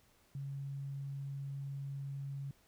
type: tone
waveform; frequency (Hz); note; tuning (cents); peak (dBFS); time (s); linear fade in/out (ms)
sine; 138.59; C#3; 0; -39; 0.35-2.51; 2
effects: pink hiss -69 dBFS RMS until 2.67 s